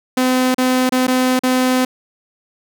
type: tone with dropouts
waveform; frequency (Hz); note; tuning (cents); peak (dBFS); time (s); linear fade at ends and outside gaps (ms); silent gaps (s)
sawtooth; 255.4; C4; -42; -9; 0.17-1.85; 5; 0.545-0.581 / 0.894-0.921 / 1.069-1.079 / 1.393-1.434
effects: none